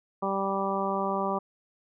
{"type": "harmonic tone", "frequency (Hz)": 195.3, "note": "G3", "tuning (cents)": -6, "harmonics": [1, 2, 3, 4, 5, 6], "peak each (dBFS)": [-33, -33, -33, -33, -33, -33], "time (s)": [0.22, 1.39], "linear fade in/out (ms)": 10, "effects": []}